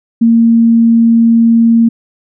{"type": "tone", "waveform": "sine", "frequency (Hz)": 230.1, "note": "A#3", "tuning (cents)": -22, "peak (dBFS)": -4, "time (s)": [0.21, 1.89], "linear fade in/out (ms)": 10, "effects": []}